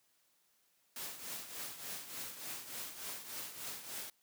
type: noise with tremolo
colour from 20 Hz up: white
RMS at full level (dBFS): -42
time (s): 0.96-4.1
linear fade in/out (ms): 2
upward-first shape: triangle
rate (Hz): 3.4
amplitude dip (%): 70
effects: white hiss -74 dBFS RMS until 4.22 s + high-pass 100 Hz 12 dB/octave